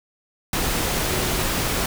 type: tone in noise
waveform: sine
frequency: 370 Hz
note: F#4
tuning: in tune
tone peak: -31 dBFS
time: 1.06-1.42 s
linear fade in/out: 2 ms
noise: pink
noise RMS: -23 dBFS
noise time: 0.53-1.86 s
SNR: -11 dB
effects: none